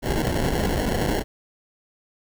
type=noise with sample-and-hold; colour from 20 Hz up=pink; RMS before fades=-23 dBFS; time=0.02-1.24 s; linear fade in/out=50 ms; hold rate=1225 Hz; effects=none